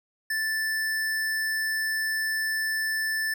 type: tone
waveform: square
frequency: 1760 Hz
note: A6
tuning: in tune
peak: -26 dBFS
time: 0.3-3.34 s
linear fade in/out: 5 ms
effects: none